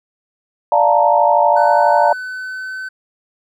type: chord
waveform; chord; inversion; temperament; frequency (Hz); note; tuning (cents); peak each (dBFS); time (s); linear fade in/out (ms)
sine; Bb major seventh; first; equal; 587.3 / 698.5 / 880 / 932.3; D5 / F5 / A5 / Bb5; 0 / 0 / 0 / 0; -15; 0.72-2.13; 2
type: tone with pitch glide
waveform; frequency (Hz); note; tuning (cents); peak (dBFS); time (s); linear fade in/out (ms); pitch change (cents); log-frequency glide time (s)
triangle; 1500 to 1522.7; F#6 to F#6; +23 to +49; -22; 1.56-2.89; 10; +26; 1.98-2.76
effects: none